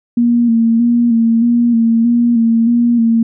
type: tone with vibrato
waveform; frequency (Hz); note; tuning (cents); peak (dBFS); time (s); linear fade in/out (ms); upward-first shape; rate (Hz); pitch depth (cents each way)
sine; 233.1; A#3; 0; -8; 0.17-3.23; 5; square; 1.6; 34
effects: none

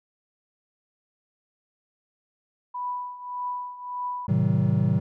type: tone with tremolo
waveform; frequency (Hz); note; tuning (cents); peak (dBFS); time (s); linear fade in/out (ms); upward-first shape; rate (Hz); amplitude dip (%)
sine; 987.8; B5; 0; -26; 2.74-4.27; 10; triangle; 1.7; 80
type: chord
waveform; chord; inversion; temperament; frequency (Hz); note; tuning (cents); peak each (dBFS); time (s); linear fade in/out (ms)
triangle; A diminished seventh; none; just; 110 / 132 / 158.4 / 190.08; A2 / C3 / Eb3 / Gb3; 0 / +16 / +31 / +47; -23; 4.28-5; 10
effects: none

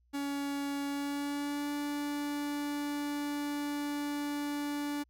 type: tone with pitch glide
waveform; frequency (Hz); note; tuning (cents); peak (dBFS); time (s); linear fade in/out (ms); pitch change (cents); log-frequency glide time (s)
45% pulse; 282.2 to 290.5; C#4 to D4; +31 to -19; -33; 0.13-5.04; 20; +50; 0.86-1.72
effects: added 60 Hz sine -66 dBFS peak until 5.09 s

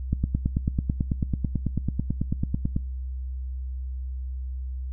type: click train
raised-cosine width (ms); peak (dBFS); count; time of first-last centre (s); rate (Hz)
5; -11; 25; 0.13-2.764; 9.11
effects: noise-tail reverb RT60 0.4 s tail -25 dB re dry + added 64 Hz sine -29 dBFS peak until 4.92 s

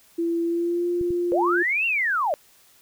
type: tone with pitch glide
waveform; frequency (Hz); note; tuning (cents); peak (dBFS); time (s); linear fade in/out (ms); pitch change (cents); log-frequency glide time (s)
sine; 336.8 to 349.9; E4 to F4; +37 to +3; -21; 0.18-1.63; 10; +66; 0.44-0.88
type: clicks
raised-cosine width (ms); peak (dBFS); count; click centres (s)
5; -24; 2; 1.012 / 1.106
type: linear two-way sweep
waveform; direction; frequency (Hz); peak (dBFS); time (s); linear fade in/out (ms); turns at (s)
sine; up then down; 463.9 to 2787 to 544; -20; 1.32-2.34; 0; 1.86
effects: white hiss -56 dBFS RMS until 2.81 s

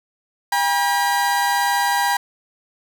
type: tone pair together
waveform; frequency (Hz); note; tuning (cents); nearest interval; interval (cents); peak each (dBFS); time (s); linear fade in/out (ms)
30% pulse; 804.4 / 962; G5 / B5; +44 / -46; minor third; 310; -17; 0.52-2.17; 5
effects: none

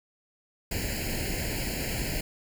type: noise with comb filter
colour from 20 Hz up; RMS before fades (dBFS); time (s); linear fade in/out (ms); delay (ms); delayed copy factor
pink; -31; 0.71-2.21; 5; 0.42; +1
effects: none

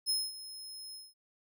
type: tone with ADSR envelope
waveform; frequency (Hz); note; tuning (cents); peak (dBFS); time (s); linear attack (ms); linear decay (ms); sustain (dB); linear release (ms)
sawtooth; 5160; E8; -38; -25; 0.06-1.14; 37; 220; -16; 200
effects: none

